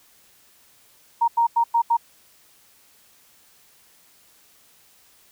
sine tone bursts at uneven times, 932.3 Hz, A#5, in tune, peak -15 dBFS, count 5, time 1.21-1.28 / 1.37-1.47 / 1.56-1.64 / 1.74-1.82 / 1.9-1.97 s, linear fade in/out 10 ms, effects white hiss -56 dBFS RMS until 5.31 s

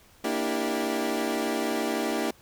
25% pulse chord, E half-diminished seventh, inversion second, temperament equal with one note detuned, 233.1 / 293.7 / 325.5 / 392 Hz, Bb3 / D4 / E4 / G4, 0 / 0 / -22 / 0 cents, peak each -28 dBFS, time 0.24-2.31 s, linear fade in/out 5 ms, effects pink hiss -57 dBFS RMS until 2.41 s

